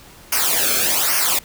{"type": "noise with flanger", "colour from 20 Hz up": "white", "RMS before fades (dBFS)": -18, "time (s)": [0.32, 1.39], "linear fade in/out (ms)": 5, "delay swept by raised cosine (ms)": [0.26, 1.06], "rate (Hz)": 1.2, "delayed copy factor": -0.8, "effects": ["pink hiss -44 dBFS RMS until 1.44 s"]}